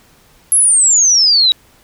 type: exponential sweep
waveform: sine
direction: down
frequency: 11175 to 3810 Hz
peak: -7 dBFS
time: 0.52-1.52 s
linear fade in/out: 0 ms
effects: pink hiss -49 dBFS RMS until 1.83 s